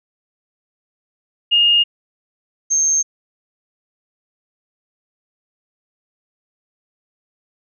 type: tone pair in turn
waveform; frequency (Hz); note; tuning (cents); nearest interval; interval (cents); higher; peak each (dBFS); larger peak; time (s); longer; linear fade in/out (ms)
sine; 2841 / 6378; F7 / G8; +29 / +29; octave + major second; 1400; second; -10 / -13; first; 1.51-1.84 / 2.7-3.03; neither; 20
effects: none